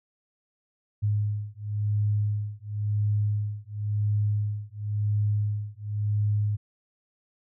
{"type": "beating tone pair", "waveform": "sine", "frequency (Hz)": [103.9, 104.85], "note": ["G#2", "G#2"], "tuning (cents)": [1, 17], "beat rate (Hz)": 0.95, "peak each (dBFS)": -27, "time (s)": [1.02, 6.57], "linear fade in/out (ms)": 20, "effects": []}